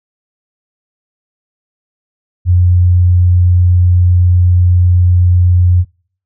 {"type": "tone", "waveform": "sine", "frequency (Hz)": 89.2, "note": "F2", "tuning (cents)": 37, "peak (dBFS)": -5, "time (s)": [2.45, 5.85], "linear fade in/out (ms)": 50, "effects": ["noise-tail reverb RT60 0.5 s tail -25 dB re dry"]}